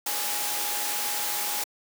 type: tone in noise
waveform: sine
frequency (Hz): 830.6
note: G#5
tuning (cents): 0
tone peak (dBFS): -37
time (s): 0.06-1.64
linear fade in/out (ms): 5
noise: white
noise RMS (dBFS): -29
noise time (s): 0.06-1.64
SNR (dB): -11
effects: high-pass 300 Hz 12 dB/octave